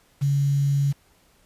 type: tone with quantisation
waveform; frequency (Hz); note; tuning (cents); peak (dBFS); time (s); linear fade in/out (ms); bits
sine; 140.7; C#3; +26; -18; 0.21-0.93; 20; 7
effects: pink hiss -60 dBFS RMS until 1.45 s + resampled to 32000 Hz